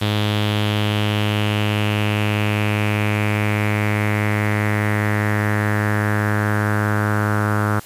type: tone with low-pass filter sweep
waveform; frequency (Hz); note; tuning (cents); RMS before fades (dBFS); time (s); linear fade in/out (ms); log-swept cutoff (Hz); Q
sawtooth; 104.9; G#2; +18; -19; 0.01-7.8; 10; 3500 to 1400; 4.1
effects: white hiss -41 dBFS RMS until 7.85 s + resampled to 32000 Hz